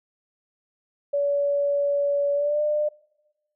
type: tone with pitch glide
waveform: sine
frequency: 570 to 599.7 Hz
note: C#5 to D5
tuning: +48 to +36 cents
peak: -20 dBFS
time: 1.13-2.89 s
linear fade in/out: 10 ms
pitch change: +88 cents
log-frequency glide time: 2.34-2.61 s
effects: noise-tail reverb RT60 1.0 s tail -23 dB re dry